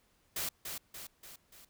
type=noise with echo; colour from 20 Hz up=white; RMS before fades=-36 dBFS; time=0.36-0.49 s; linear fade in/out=5 ms; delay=290 ms; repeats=4; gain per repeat=-5 dB; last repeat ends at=1.65 s; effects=pink hiss -71 dBFS RMS until 1.69 s